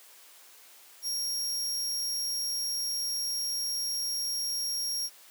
sawtooth tone, 5588 Hz, F8, in tune, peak -27 dBFS, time 1.02-5.1 s, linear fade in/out 50 ms, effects white hiss -54 dBFS RMS until 5.3 s + high-pass 400 Hz 12 dB/octave

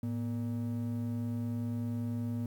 triangle ring-modulated tone, 174.61 Hz, F3, in tune, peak -27 dBFS, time 0.03-2.46 s, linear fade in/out 2 ms, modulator 65.2 Hz, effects 10-bit

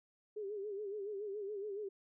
sine tone with vibrato, 408.1 Hz, G#4, 30 cents flat, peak -39 dBFS, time 0.36-1.89 s, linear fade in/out 10 ms, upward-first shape sine, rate 7.1 Hz, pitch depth 89 cents each way, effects none

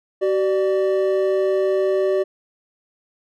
triangle tone pair together, 380.5 / 593 Hz, F#4 / D5, +48 / +17 cents, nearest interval minor sixth, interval 769 cents, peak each -16 / -19 dBFS, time 0.21-2.24 s, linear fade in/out 20 ms, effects none

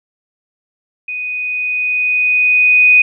sine tone with level ramp, 2489 Hz, D#7, in tune, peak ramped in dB -20 to -4 dBFS, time 1.08-3.02 s, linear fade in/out 5 ms, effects none

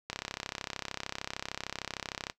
click train, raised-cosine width 0.2 ms, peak -17 dBFS, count 74, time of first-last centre 0.1-2.299 s, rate 33.2 Hz, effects noise-tail reverb RT60 0.1 s tail -17 dB re dry

